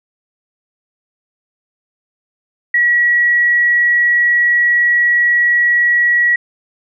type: tone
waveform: sine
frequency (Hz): 1923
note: B6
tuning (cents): -47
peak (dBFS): -9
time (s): 2.74-6.36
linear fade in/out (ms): 5
effects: none